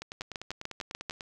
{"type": "two click trains", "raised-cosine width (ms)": 0.2, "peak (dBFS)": [-22, -17], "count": [13, 7], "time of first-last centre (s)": [[0.02, 1.208], [0.21, 1.098]], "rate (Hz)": [10.1, 6.76], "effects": []}